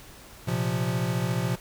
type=chord; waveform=square; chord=Bb suspended second; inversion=none; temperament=equal; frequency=116.54 / 130.81 / 174.61 Hz; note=Bb2 / C3 / F3; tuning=0 / 0 / 0 cents; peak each=-30 dBFS; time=0.47-1.56 s; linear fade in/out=10 ms; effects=pink hiss -48 dBFS RMS until 1.6 s